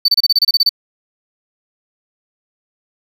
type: tone bursts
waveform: triangle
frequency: 4545 Hz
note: C#8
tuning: 42 cents sharp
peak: -7 dBFS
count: 11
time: 0.05-0.693 s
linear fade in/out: 5 ms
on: 33 ms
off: 28 ms
effects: none